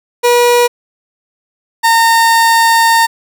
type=tone pair in turn; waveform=30% pulse; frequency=482.9 / 914.8 Hz; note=B4 / A#5; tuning=-39 / -33 cents; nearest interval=major seventh; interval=1106 cents; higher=second; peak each=-4 dBFS; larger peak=neither; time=0.23-0.68 / 1.83-3.07 s; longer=second; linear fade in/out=20 ms; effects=none